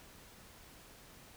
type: silence
effects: pink hiss -57 dBFS RMS until 1.36 s